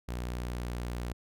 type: tone with pitch glide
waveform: sawtooth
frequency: 60.6 to 60.08 Hz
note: B1 to B1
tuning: -32 to -47 cents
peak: -30 dBFS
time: 0.08-1.13 s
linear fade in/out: 10 ms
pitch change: -15 cents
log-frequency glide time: 0.34-0.71 s
effects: none